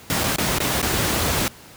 pink noise with dropouts, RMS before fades -21 dBFS, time 0.1-1.48 s, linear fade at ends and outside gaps 0 ms, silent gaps 0.236-0.24 / 0.36-0.384 / 0.584-0.603 / 0.816-0.828 s, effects pink hiss -44 dBFS RMS until 1.76 s + high-pass 60 Hz 12 dB/octave

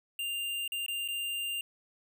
square tone with dropouts, 2794 Hz, F7, in tune, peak -33 dBFS, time 0.19-1.61 s, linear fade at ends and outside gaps 2 ms, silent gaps 0.678-0.72 / 0.863-0.882 / 1.078-1.085 s, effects none

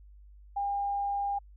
sine tone, 804 Hz, G5, 44 cents sharp, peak -28 dBFS, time 0.56-1.39 s, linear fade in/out 10 ms, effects added 50 Hz sine -50 dBFS peak until 1.56 s

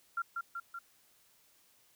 sine tone with echo, 1379 Hz, F6, 22 cents flat, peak -31 dBFS, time 0.17-0.22 s, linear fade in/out 5 ms, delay 190 ms, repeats 3, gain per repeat -3 dB, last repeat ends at 0.79 s, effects white hiss -67 dBFS RMS until 1.95 s

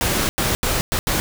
pink noise bursts at uneven times, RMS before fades -20 dBFS, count 5, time 0.01-0.29 / 0.38-0.55 / 0.63-0.81 / 0.92-0.99 / 1.07-1.2 s, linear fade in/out 0 ms, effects none

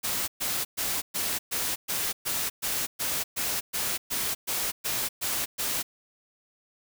white noise bursts, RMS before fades -29 dBFS, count 16, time 0.03-5.83 s, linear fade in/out 20 ms, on 250 ms, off 120 ms, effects none

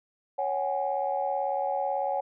sine chord, C# suspended fourth, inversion none, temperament equal with one note detuned, 554.4 / 752.5 / 830.6 Hz, C#5 / F#5 / G#5, 0 / +29 / 0 cents, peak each -30 dBFS, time 0.38-2.21 s, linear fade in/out 10 ms, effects tanh soft clip ceiling -16 dBFS

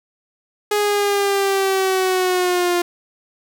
sawtooth linear sweep, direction down, 417.4 to 349.2 Hz, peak -12 dBFS, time 0.71-2.82 s, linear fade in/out 5 ms, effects none

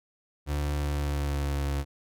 35% pulse tone with pitch glide, 73 to 70.64 Hz, D2 to C#2, -10 to +33 cents, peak -25 dBFS, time 0.46-1.85 s, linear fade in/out 50 ms, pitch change -57 cents, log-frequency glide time 0.79-1.53 s, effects none

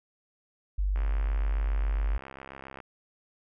sine tone, 48.53 Hz, G1, 17 cents flat, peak -24 dBFS, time 0.78-2.18 s, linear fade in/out 10 ms
click train, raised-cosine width 0.5 ms, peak -27 dBFS, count 125, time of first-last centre 0.96-2.802 s, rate 67.3 Hz
effects none

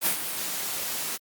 white noise with ADSR envelope, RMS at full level -22 dBFS, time 0.01-1.18 s, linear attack 52 ms, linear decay 96 ms, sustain -9 dB, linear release 30 ms, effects high-pass 150 Hz 12 dB/octave + Opus 32 kbps

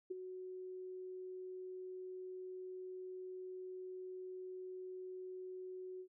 sine tone with ADSR envelope, 370 Hz, F#4, in tune, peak -37 dBFS, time 0.1-6.08 s, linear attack 12 ms, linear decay 18 ms, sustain -8 dB, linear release 77 ms, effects none

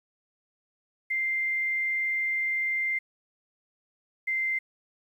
sine tone pair in turn, 2093 / 2084 Hz, C7 / C7, 0 / -7 cents, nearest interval unison, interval 7 cents, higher first, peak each -25 dBFS, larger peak neither, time 1.1-2.99 / 4.27-4.59 s, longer first, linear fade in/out 10 ms, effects 10-bit

